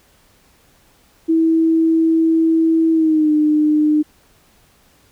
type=tone with pitch glide; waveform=sine; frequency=324.9 to 303.1 Hz; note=E4 to D#4; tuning=-25 to -45 cents; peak=-11 dBFS; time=1.28-4.03 s; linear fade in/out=20 ms; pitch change=-120 cents; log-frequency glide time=2.92-3.31 s; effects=pink hiss -54 dBFS RMS until 5.11 s